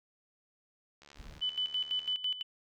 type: click train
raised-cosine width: 0.2 ms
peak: -37 dBFS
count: 81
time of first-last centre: 1.02-2.128 s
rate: 72.2 Hz
type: noise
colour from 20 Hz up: brown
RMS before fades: -49 dBFS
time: 1.15-1.42 s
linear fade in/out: 50 ms
type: tone with tremolo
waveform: sine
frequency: 3000 Hz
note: F#7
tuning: 23 cents sharp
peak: -29 dBFS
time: 1.41-2.43 s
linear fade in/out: 20 ms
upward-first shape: square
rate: 6 Hz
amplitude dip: 75%
effects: none